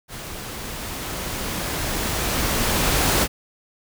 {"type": "noise with level ramp", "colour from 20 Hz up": "pink", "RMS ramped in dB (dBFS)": [-35, -18], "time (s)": [0.08, 3.28], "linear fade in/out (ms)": 50, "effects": []}